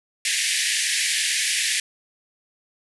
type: band-pass noise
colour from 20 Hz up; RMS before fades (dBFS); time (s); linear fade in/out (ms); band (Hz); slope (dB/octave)
pink; -23; 0.25-1.8; 2; 1700 to 11000; 96
effects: none